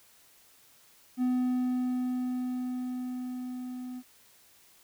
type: tone with level ramp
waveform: triangle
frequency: 251.3 Hz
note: B3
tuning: 30 cents sharp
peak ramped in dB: -22 to -35 dBFS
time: 1.17-4.03 s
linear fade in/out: 50 ms
effects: white hiss -60 dBFS RMS until 4.83 s